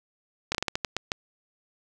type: slowing click train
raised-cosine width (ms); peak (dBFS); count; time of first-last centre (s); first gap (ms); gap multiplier
0.2; -9; 9; 0.52-1.118; 27; 1.28
effects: none